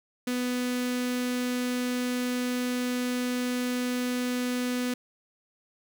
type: tone with notch filter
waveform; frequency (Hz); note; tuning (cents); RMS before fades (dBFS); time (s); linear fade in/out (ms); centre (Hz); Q
sawtooth; 248.3; B3; +9; -29; 0.27-4.94; 5; 840; 1.1
effects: none